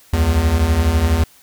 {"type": "beating tone pair", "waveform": "square", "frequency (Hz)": [69.8, 81.8], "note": ["C#2", "E2"], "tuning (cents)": [13, -13], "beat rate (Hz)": 12, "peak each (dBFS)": [-19, -15], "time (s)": [0.13, 1.24], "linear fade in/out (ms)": 5, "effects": ["white hiss -49 dBFS RMS until 1.42 s"]}